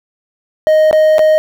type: tone with dropouts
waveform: triangle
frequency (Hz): 622.3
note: D#5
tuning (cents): 0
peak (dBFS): -4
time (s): 0.67-1.38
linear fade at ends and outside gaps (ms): 0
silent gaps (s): 0.911-0.929 / 1.183-1.192
effects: 7-bit

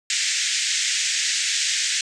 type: band-pass noise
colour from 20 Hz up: white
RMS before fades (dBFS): -23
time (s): 0.1-2.01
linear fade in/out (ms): 2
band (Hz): 1700 to 7800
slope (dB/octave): 48
effects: resampled to 22050 Hz

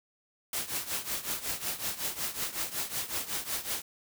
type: noise with tremolo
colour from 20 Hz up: white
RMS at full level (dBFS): -31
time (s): 0.53-3.82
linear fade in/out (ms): 2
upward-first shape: triangle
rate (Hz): 5.4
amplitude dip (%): 85
effects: none

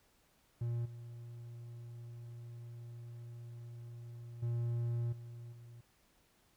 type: tone with level steps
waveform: triangle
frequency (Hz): 118.3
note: A#2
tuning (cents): +26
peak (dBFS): -32 / -44 / -31 / -44 / -49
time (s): 0.61-5.81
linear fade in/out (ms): 5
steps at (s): 0.85 / 4.42 / 5.12 / 5.52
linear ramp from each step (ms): 10
effects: pink hiss -71 dBFS RMS until 6.56 s

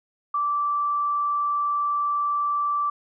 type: tone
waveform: sine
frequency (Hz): 1166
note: D6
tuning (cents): -13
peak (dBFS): -21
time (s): 0.34-2.9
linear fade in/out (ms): 5
effects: none

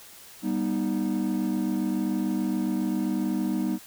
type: chord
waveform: triangle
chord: G augmented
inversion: none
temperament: equal with one note detuned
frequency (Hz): 196 / 243.1 / 311.1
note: G3 / B3 / D#4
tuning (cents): 0 / -27 / 0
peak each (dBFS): -26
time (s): 0.42-3.79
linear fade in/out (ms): 50
effects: tanh soft clip ceiling -16 dBFS + white hiss -48 dBFS RMS until 3.86 s

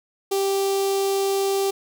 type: tone with notch filter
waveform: sawtooth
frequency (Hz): 392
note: G4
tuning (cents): 0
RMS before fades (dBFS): -22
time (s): 0.31-1.71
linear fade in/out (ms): 10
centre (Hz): 1700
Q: 0.6
effects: none

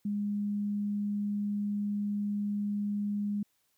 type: tone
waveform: sine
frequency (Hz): 205.2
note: G#3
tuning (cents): -21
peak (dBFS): -29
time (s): 0.05-3.43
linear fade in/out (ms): 5
effects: white hiss -74 dBFS RMS until 3.77 s

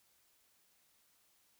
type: silence
effects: white hiss -72 dBFS RMS until 1.59 s

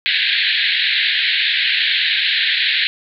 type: band-pass noise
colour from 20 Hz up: white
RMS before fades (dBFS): -17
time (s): 0.06-2.87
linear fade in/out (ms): 0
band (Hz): 1600 to 4200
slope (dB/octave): 96
effects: none

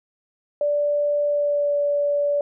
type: tone with pitch glide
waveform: sine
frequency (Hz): 584 to 577.6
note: D5 to D5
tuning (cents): -10 to -29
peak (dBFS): -18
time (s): 0.61-2.41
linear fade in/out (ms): 2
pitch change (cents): -19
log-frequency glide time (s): 1.25-1.76
effects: none

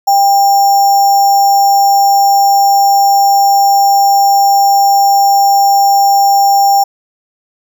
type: tone with sample-and-hold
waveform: sine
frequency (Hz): 795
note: G5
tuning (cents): +24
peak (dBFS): -5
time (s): 0.07-6.84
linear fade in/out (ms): 10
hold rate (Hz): 6300
effects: none

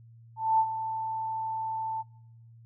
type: tone with ADSR envelope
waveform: sine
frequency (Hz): 886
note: A5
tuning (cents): +12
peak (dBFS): -19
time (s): 0.36-2.03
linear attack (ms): 230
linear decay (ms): 61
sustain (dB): -11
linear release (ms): 26
effects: noise-tail reverb RT60 0.7 s tail -21 dB re dry + added 115 Hz sine -50 dBFS peak until 2.65 s

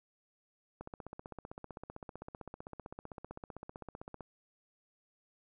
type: click train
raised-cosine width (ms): 1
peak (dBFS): -30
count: 54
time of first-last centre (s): 0.81-4.207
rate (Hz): 15.6
effects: none

